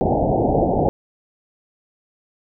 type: low-pass noise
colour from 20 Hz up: white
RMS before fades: -18 dBFS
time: 0.01-0.89 s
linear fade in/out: 0 ms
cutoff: 820 Hz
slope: 96 dB/octave
effects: none